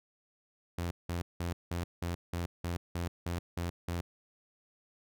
sawtooth tone bursts, 86.4 Hz, F2, 18 cents flat, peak -29 dBFS, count 11, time 0.78-4.01 s, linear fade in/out 5 ms, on 130 ms, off 180 ms, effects none

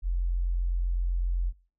sine tone, 43.87 Hz, F1, 9 cents sharp, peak -24 dBFS, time 0.02-1.53 s, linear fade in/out 50 ms, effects noise-tail reverb RT60 0.4 s tail -23 dB re dry

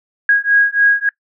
sine beating tone pair, 1643 / 1646.5 Hz, G#6 / G#6, -19 / -15 cents, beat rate 3.5 Hz, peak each -13 dBFS, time 0.29-1.09 s, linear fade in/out 2 ms, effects noise-tail reverb RT60 0.1 s tail -23 dB re dry

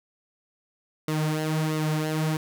sawtooth tone with flanger, 155.56 Hz, D#3, in tune, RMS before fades -26 dBFS, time 1.08-2.37 s, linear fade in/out 2 ms, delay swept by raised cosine 1.2 to 5.6 ms, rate 1.5 Hz, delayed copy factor -0.65, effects none

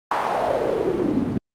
pink noise with band-pass filter sweep, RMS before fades -22 dBFS, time 0.11-1.38 s, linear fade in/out 5 ms, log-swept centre 1000 to 210 Hz, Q 3.2, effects Opus 48 kbps

